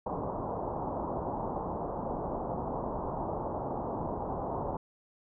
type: low-pass noise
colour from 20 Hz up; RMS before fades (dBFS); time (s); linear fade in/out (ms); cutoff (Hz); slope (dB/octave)
white; -35; 0.06-4.77; 5; 1000; 48
effects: none